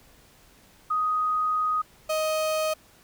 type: tone pair in turn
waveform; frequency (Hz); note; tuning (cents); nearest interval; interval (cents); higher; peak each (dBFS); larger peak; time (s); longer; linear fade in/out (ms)
sine / 35% pulse; 1249 / 625.9; D#6 / D#5; +6 / +10; octave; 1196; first; -22; neither; 0.9-1.82 / 2.09-2.74; first; 10
effects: pink hiss -56 dBFS RMS until 3.03 s